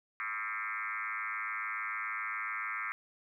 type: tone with frequency modulation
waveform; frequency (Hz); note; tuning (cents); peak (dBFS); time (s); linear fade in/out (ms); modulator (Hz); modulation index
sine; 1700; G#6; +40; -34; 0.2-2.92; 0; 107; 5.2
effects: 12-bit